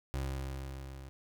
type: tone with level ramp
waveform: 30% pulse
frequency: 67 Hz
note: C2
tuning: 42 cents sharp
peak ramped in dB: -30 to -43 dBFS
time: 0.14-1.09 s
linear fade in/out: 0 ms
effects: none